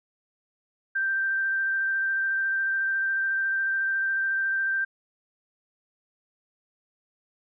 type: tone with vibrato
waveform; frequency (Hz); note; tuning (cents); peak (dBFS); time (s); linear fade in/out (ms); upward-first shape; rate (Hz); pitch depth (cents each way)
sine; 1568; G6; 0; -23; 0.95-4.85; 10; sine; 14; 10
effects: none